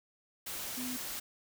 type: tone in noise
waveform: sine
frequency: 251.3 Hz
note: B3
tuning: 30 cents sharp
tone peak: -38 dBFS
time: 0.77-0.97 s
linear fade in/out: 10 ms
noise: white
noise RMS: -40 dBFS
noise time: 0.46-1.2 s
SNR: -1 dB
effects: none